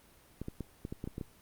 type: clicks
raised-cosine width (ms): 3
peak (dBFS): -25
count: 9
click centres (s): 0.416 / 0.484 / 0.607 / 0.851 / 0.925 / 1.041 / 1.075 / 1.181 / 1.212
effects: pink hiss -61 dBFS RMS until 1.41 s + Opus 32 kbps